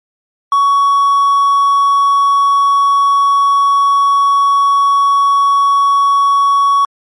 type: tone with hard clipping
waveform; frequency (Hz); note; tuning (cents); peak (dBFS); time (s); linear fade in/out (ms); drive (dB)
triangle; 1120; C#6; +18; -8; 0.52-6.85; 2; 5
effects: MP3 48 kbps